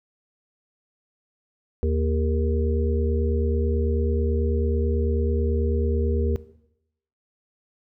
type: harmonic tone with a mistuned harmonic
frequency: 77.78 Hz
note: D#2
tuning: in tune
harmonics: 1 / 3 / 5 / 6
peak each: -21 / -30 / -29 / -29 dBFS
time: 1.83-6.36 s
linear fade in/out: 0 ms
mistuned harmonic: 5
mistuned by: +38 cents
effects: noise-tail reverb RT60 0.8 s tail -17 dB re dry